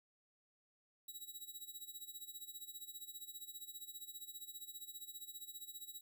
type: tone with tremolo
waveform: 5% pulse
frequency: 3870 Hz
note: B7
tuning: 36 cents flat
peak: -38 dBFS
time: 1.08-6.01 s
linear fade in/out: 5 ms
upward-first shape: sine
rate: 15 Hz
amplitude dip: 80%
effects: none